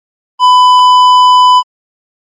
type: tone with tanh clipping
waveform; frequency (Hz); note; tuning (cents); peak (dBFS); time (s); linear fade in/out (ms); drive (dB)
sine; 1000; B5; +21; -4; 0.39-1.63; 50; 10
effects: Opus 24 kbps